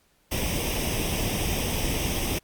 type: noise with comb filter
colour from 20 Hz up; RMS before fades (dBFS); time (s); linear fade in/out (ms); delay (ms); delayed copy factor
pink; -27; 0.31-2.39; 10; 0.35; +0.7
effects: pink hiss -65 dBFS RMS until 2.43 s + Opus 48 kbps